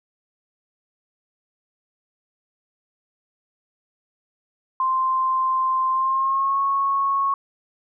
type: tone with pitch glide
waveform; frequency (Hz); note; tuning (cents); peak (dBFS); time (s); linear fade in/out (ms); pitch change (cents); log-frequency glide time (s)
sine; 1045 to 1100.8; C6 to C#6; -2 to -12; -18; 4.8-7.34; 2; +90; 5.91-6.6
effects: none